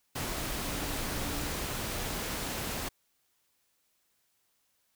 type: tone in noise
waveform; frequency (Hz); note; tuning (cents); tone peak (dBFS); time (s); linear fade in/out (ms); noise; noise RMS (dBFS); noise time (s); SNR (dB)
sine; 288.3; D4; -32; -44; 0.64-1.52; 10; pink; -35; 0.15-2.89; -12
effects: white hiss -74 dBFS RMS until 4.95 s